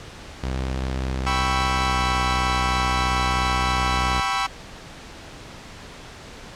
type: tone with pitch glide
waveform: sawtooth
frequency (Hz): 65.1 to 63.06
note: C2 to B1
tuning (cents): -8 to +37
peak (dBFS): -20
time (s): 0.43-4.21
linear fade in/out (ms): 5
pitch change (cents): -55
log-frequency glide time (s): 1.85-1.99
type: chord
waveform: sawtooth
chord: C# half-diminished seventh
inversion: second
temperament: equal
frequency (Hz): 784 / 987.8 / 1108.7 / 1318.5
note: G5 / B5 / C#6 / E6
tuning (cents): 0 / 0 / 0 / 0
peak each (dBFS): -23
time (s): 1.26-4.47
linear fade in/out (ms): 10
effects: pink hiss -40 dBFS RMS until 6.55 s + low-pass 6000 Hz 12 dB/octave